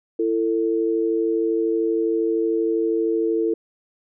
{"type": "tone pair together", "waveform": "sine", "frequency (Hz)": [334.3, 447.1], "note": ["E4", "A4"], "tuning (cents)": [24, 28], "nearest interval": "perfect fourth", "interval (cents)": 504, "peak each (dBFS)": -21, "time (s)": [0.19, 3.54], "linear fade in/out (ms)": 5, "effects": []}